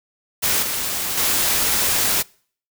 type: noise with level steps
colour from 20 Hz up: white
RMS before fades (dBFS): -19 / -24 / -19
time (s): 0.42-2.23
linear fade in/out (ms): 20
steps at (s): 0.62 / 1.17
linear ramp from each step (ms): 10
effects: noise-tail reverb RT60 0.5 s tail -25 dB re dry